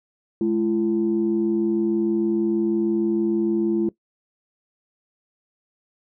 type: tone pair together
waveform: sine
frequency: 212.2 / 338.6 Hz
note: G#3 / E4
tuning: +38 / +46 cents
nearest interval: minor sixth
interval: 808 cents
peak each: -22 / -19 dBFS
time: 0.41-3.89 s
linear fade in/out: 2 ms
effects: noise-tail reverb RT60 0.1 s tail -19 dB re dry + tanh soft clip ceiling -12 dBFS